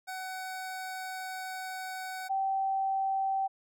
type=tone pair in turn; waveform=25% pulse / sine; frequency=751 / 774.8 Hz; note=F#5 / G5; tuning=+26 / -20 cents; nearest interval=minor second; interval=54 cents; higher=second; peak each=-33 / -27 dBFS; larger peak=second; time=0.07-2.29 / 2.29-3.48 s; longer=first; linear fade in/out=20 ms; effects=none